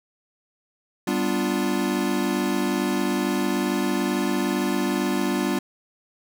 square chord, G dominant seventh, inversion none, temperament equal, 196 / 246.9 / 293.7 / 349.2 Hz, G3 / B3 / D4 / F4, 0 / 0 / 0 / 0 cents, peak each -28 dBFS, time 1.07-5.59 s, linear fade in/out 5 ms, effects none

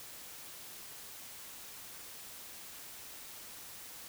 silence, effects white hiss -49 dBFS RMS until 4.08 s

